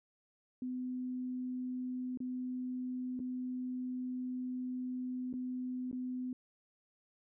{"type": "tone with dropouts", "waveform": "sine", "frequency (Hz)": 252.7, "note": "B3", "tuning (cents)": 40, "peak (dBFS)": -36, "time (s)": [0.62, 6.33], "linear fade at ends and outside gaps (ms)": 2, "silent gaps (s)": [[2.174, 2.203], [3.193, 3.2], [5.329, 5.338], [5.914, 5.928]], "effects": []}